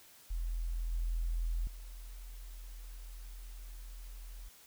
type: tone with level steps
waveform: sine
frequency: 41.75 Hz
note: E1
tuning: 23 cents sharp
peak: -33 / -31 / -44 dBFS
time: 0.3-4.49 s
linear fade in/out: 10 ms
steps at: 0.92 / 1.67 s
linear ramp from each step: 2 ms
effects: white hiss -59 dBFS RMS until 4.66 s